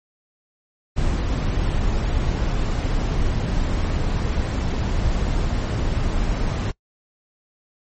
brown noise, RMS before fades -21 dBFS, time 0.96-6.72 s, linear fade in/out 20 ms, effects noise-tail reverb RT60 0.1 s tail -23 dB re dry + MP3 32 kbps

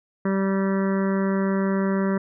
harmonic tone, 194 Hz, G3, 18 cents flat, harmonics 1 / 2 / 3 / 5 / 6 / 7 / 8 / 9 / 10, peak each -21 / -27 / -31 / -35 / -37 / -38 / -39 / -40 / -41 dBFS, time 0.25-2.18 s, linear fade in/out 5 ms, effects none

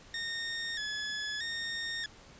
20% pulse tone with vibrato, 1772 Hz, A6, 12 cents sharp, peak -29 dBFS, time 0.14-2.06 s, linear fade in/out 2 ms, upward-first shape square, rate 0.79 Hz, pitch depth 66 cents each way, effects pink hiss -55 dBFS RMS until 2.39 s + resampled to 16000 Hz

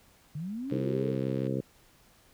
sine linear sweep, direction up, 139.7 to 466.2 Hz, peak -33 dBFS, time 0.35-1.15 s, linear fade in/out 5 ms
click train, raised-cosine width 0.3 ms, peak -34 dBFS, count 62, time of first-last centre 0.7-1.469 s, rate 79.3 Hz
harmonic tone, 66.2 Hz, C2, 21 cents sharp, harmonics 2 / 3 / 4 / 5 / 6 / 7 / 8, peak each -33 / -35 / -36 / -37 / -38 / -38 / -39 dBFS, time 0.71-1.61 s, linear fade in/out 10 ms
effects pink hiss -61 dBFS RMS until 2.33 s

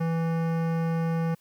sine tone with hard clipping, 164.81 Hz, E3, in tune, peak -26 dBFS, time 0-1.35 s, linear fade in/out 10 ms, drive 17 dB, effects white hiss -64 dBFS RMS until 1.4 s

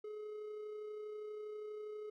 triangle tone with amplitude modulation, 424.2 Hz, G#4, 37 cents sharp, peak -40 dBFS, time 0.04-2.1 s, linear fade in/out 5 ms, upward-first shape sine, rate 32.4 Hz, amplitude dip 30%, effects none

